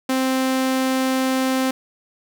sawtooth tone, 261.6 Hz, C4, in tune, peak -14 dBFS, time 0.09-1.71 s, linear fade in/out 5 ms, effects none

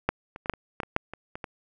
clicks, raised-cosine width 0.5 ms, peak -7 / -24 / -22 / -6 / -23 / -14 / -20 / -7 / -22 / -21 / -19 dBFS, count 11, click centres 0.09 / 0.361 / 0.459 / 0.497 / 0.537 / 0.802 / 0.833 / 0.964 / 1.136 / 1.355 / 1.442 s, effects none

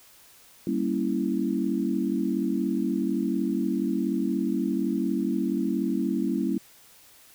sine chord, G diminished seventh, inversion none, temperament equal, 196 / 233.1 / 277.2 / 329.6 Hz, G3 / Bb3 / Db4 / Fb4, 0 / 0 / 0 / 0 cents, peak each -29 dBFS, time 0.67-6.58 s, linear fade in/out 2 ms, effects white hiss -54 dBFS RMS until 7.34 s

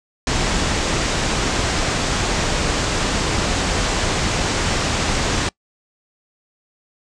pink low-pass noise, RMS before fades -20 dBFS, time 0.27-5.49 s, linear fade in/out 2 ms, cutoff 8100 Hz, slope 48 dB/octave, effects noise-tail reverb RT60 0.1 s tail -25 dB re dry

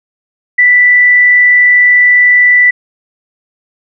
sine tone with frequency modulation, 1975.5 Hz, B6, in tune, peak -3 dBFS, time 0.58-2.71 s, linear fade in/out 10 ms, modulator 46 Hz, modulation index 0.26, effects none

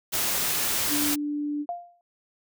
white noise, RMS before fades -26 dBFS, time 0.12-1.16 s, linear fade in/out 20 ms
sine tone, 293.7 Hz, D4, in tune, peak -26 dBFS, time 0.88-1.66 s, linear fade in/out 50 ms
sine tone with exponential decay, 698.5 Hz, F5, in tune, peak -25 dBFS, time 1.69-2.01 s, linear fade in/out 1 ms, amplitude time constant 68 ms
effects none

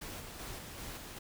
pink noise with tremolo, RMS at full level -44 dBFS, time 0.01-1.19 s, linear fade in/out 10 ms, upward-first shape square, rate 2.6 Hz, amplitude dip 30%, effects none

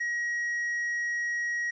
triangle tone, 1900 Hz, A#6, 33 cents sharp, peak -26 dBFS, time 0-1.71 s, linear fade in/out 10 ms, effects resampled to 16000 Hz + 11-bit

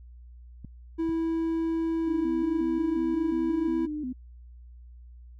clicks, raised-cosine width 5 ms, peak -28 dBFS, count 2, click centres 0.647 / 1.092 s
triangle tone, 327.4 Hz, E4, 12 cents flat, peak -23 dBFS, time 0.98-3.87 s, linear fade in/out 20 ms
sine tone with vibrato, 276.7 Hz, C#4, 3 cents flat, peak -30 dBFS, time 2.07-4.13 s, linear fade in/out 10 ms, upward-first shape square, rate 2.8 Hz, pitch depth 150 cents each way
effects added 60 Hz sine -45 dBFS peak until 5.39 s

